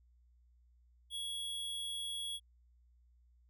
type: tone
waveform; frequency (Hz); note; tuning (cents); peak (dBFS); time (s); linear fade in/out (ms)
square; 3340; G#7; +9; -39; 1.1-2.4; 50
effects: added 60 Hz sine -64 dBFS peak until 3.49 s